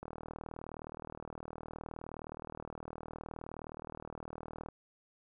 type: click train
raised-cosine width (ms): 1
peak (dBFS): -29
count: 184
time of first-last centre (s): 0.03-4.686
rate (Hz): 39.3
effects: none